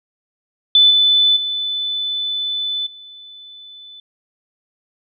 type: tone with level steps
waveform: sine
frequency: 3503 Hz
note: A7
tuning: 8 cents flat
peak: -7 / -10 / -19 / -36 dBFS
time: 0.75-4 s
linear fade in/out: 2 ms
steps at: 0.9 / 1.36 / 2.86 s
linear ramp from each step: 10 ms
effects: none